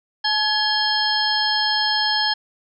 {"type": "tone cluster", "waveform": "sine", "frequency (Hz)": [859, 1687, 3212, 4282, 5210], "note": ["A5", "G#6", "G7", "C8", "E8"], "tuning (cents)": [-42, 27, 41, 39, -21], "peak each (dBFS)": -24, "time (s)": [0.24, 2.34], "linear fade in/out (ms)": 10, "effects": []}